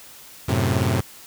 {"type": "chord", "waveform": "sawtooth", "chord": "F# diminished", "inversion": "none", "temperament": "equal", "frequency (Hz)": [92.5, 110, 130.81], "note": ["F#2", "A2", "C3"], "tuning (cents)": [0, 0, 0], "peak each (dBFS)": -19, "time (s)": [0.48, 1.01], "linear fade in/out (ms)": 10, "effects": ["white hiss -44 dBFS RMS until 1.26 s"]}